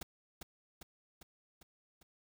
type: noise with echo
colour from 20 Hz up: pink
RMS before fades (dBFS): -41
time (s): 0.01-0.03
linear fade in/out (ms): 5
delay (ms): 400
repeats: 5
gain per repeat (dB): -4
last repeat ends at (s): 2.03
effects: none